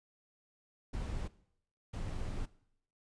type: noise bursts at uneven times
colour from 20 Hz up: brown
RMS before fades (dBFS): -38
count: 2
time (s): 0.93-1.28 / 1.93-2.46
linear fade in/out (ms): 10
effects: noise-tail reverb RT60 0.7 s tail -19 dB re dry + resampled to 22050 Hz